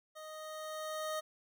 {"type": "tone with level ramp", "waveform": "25% pulse", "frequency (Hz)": 622.3, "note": "D#5", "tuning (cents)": 0, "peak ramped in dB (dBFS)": [-43, -31], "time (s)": [0.15, 1.21], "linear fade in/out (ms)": 20, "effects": []}